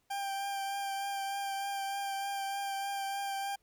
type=tone with vibrato; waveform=40% pulse; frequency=791 Hz; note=G5; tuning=15 cents sharp; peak=-33 dBFS; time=0.1-3.56 s; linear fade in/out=10 ms; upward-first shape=triangle; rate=3.3 Hz; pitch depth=19 cents each way; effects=pink hiss -75 dBFS RMS until 3.62 s